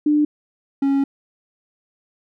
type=tone pair in turn; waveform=sine / triangle; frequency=298.2 / 275.8 Hz; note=D4 / C#4; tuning=+27 / -9 cents; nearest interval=minor second; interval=136 cents; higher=first; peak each=-13 dBFS; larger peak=neither; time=0.06-0.25 / 0.82-1.04 s; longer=second; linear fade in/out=5 ms; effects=none